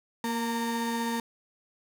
35% pulse tone pair together, 233.1 / 916.9 Hz, A#3 / A#5, 0 / -29 cents, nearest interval 2 octaves, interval 2371 cents, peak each -28 / -31 dBFS, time 0.24-1.2 s, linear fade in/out 2 ms, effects none

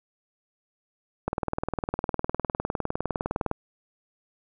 click train, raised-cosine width 1 ms, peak -12 dBFS, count 45, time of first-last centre 1.28-3.514 s, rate 19.7 Hz, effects none

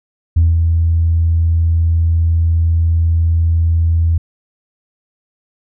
sine tone with ADSR envelope, 82.8 Hz, E2, 8 cents sharp, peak -5 dBFS, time 0.36-4.18 s, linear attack 10 ms, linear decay 180 ms, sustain -4 dB, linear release 6 ms, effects tanh soft clip ceiling -4 dBFS

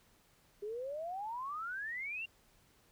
sine exponential sweep, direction up, 401.7 to 2819 Hz, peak -38 dBFS, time 0.62-2.26 s, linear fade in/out 10 ms, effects pink hiss -68 dBFS RMS until 2.91 s

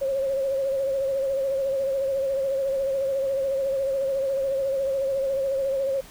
sine tone with vibrato, 542 Hz, C#5, 39 cents flat, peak -22 dBFS, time 0.01-6.01 s, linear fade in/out 10 ms, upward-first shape sine, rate 14 Hz, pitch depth 43 cents each way, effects pink hiss -47 dBFS RMS until 6.1 s

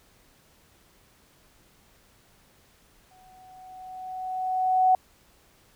sine tone with exponential growth, 745 Hz, F#5, 12 cents sharp, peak -15 dBFS, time 3.11-4.95 s, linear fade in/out 2 ms, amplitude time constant 400 ms, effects pink hiss -60 dBFS RMS until 5.75 s

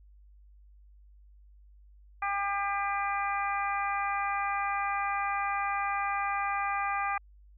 harmonic tone, 400 Hz, G4, 35 cents sharp, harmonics 2 / 3 / 4 / 5 / 6, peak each -32 / -32 / -38 / -38 / -38 dBFS, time 2.22-7.18 s, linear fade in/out 5 ms, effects added 50 Hz sine -53 dBFS peak until 7.57 s

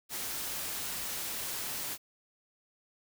white noise, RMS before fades -37 dBFS, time 0.09-1.98 s, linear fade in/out 50 ms, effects none

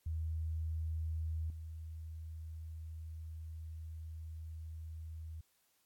sine tone with level steps, 80 Hz, D#2, 49 cents sharp, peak -35 / -43 dBFS, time 0.06-5.41 s, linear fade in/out 5 ms, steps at 1.5 s, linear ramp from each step 2 ms, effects white hiss -75 dBFS RMS until 5.85 s + AAC 64 kbps

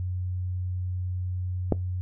click, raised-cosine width 2 ms, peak -7 dBFS, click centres 1.723 s, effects noise-tail reverb RT60 0.2 s tail -21 dB re dry + added 91 Hz sine -27 dBFS peak until 2.01 s

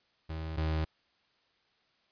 35% pulse tone pair in turn, 79.6 / 78.78 Hz, D#2 / D#2, +40 / +22 cents, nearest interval unison, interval 18 cents, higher first, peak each -34 / -27 dBFS, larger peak second, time 0.29-0.57 / 0.57-0.85 s, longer neither, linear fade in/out 10 ms, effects white hiss -71 dBFS RMS until 2.11 s + resampled to 11025 Hz

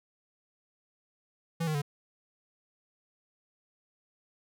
square tone with pitch steps, 165.8 / 154.7 / 144.34 Hz, E3 / D#3 / D3, +10 / -10 / -30 cents, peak -29 dBFS, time 1.6-1.819 s, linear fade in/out 10 ms, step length 73 ms, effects none

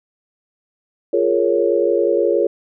sine chord, Bb minor seventh, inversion second, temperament equal, 349.2 / 415.3 / 466.2 / 554.4 Hz, F4 / Ab4 / Bb4 / Db5, 0 / 0 / 0 / 0 cents, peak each -19 dBFS, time 1.13-2.47 s, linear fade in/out 5 ms, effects none

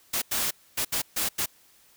white noise bursts at uneven times, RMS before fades -27 dBFS, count 6, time 0.13-0.22 / 0.31-0.51 / 0.77-0.85 / 0.92-1.02 / 1.16-1.29 / 1.38-1.46 s, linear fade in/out 10 ms, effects white hiss -59 dBFS RMS until 1.96 s

